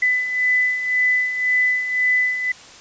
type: beating tone pair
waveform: sine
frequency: 2000 / 2001.9 Hz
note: B6 / B6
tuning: +21 / +23 cents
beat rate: 1.9 Hz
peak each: -24 / -17 dBFS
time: 0.02-2.52 s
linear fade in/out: 5 ms
effects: white hiss -42 dBFS RMS until 2.8 s + resampled to 16000 Hz